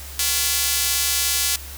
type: tone with high-pass filter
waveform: square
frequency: 155.56 Hz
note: D#3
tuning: in tune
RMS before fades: -21 dBFS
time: 0.19-1.56 s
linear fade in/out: 2 ms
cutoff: 4500 Hz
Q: 0.55
effects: added 69 Hz sine -36 dBFS peak until 1.77 s + white hiss -38 dBFS RMS until 1.77 s